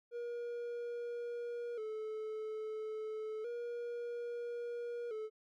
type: tone with vibrato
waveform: triangle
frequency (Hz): 454.7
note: A#4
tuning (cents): -43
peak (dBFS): -37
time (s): 0.11-5.3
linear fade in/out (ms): 50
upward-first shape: square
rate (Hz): 0.3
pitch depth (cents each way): 81
effects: none